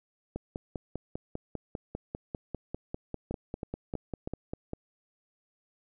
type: two click trains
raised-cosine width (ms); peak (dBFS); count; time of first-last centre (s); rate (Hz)
2; -21 / -21; 23 / 4; 0.36-4.734 / 3.31-4.275; 5.03 / 3.11
effects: none